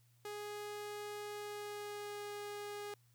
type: tone with pitch glide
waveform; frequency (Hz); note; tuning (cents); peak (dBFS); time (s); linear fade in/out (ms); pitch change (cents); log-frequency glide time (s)
sawtooth; 415.3 to 412; G#4 to G#4; 0 to -14; -39; 0.25-2.94; 2; -14; 1.3-2.31
effects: added 119 Hz sine -67 dBFS peak until 3.14 s + white hiss -75 dBFS RMS until 3.14 s